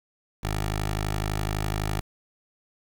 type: tone with notch filter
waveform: 10% pulse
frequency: 51.91 Hz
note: G#1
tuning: in tune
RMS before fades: -28 dBFS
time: 0.43-2.01 s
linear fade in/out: 10 ms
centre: 240 Hz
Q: 1.1
effects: 8-bit